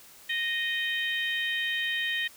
harmonic tone, 620 Hz, D#5, 6 cents flat, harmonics 3 / 4 / 5 / 6, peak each -29 / -36 / -33 / -37 dBFS, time 0.29-2.28 s, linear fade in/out 10 ms, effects white hiss -52 dBFS RMS until 2.36 s

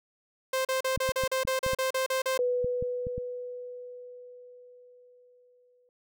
sawtooth tone bursts, 523.3 Hz, C5, in tune, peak -22 dBFS, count 12, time 0.53-2.377 s, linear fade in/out 5 ms, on 120 ms, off 37 ms
clicks, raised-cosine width 5 ms, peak -24 dBFS, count 10, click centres 0.975 / 1.091 / 1.237 / 1.451 / 1.664 / 1.734 / 2.645 / 2.825 / 3.069 / 3.18 s
sine tone with exponential decay, 493.9 Hz, B4, in tune, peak -23 dBFS, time 2.39-5.89 s, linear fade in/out 1 ms, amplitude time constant 760 ms
effects none

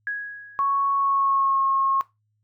sine tone with exponential decay, 1661.2 Hz, G#6, in tune, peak -23 dBFS, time 0.07-1.04 s, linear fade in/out 1 ms, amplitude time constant 210 ms
sine tone with pitch glide, 1108.7 to 1084 Hz, C#6 to C#6, 0 to -39 cents, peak -19 dBFS, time 0.59-2.01 s, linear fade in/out 0 ms, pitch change -39 cents, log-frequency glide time 0.94-1.61 s
effects noise-tail reverb RT60 0.2 s tail -17 dB re dry + added 106 Hz sine -68 dBFS peak until 2.43 s

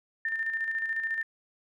sine tone with tremolo, 1800 Hz, A6, 39 cents sharp, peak -26 dBFS, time 0.25-1.23 s, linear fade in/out 2 ms, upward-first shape square, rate 14 Hz, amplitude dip 45%, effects MP3 96 kbps

